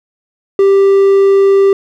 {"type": "tone", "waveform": "triangle", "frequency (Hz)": 393, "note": "G4", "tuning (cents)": 4, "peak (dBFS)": -3, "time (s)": [0.59, 1.73], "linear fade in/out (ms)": 2, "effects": []}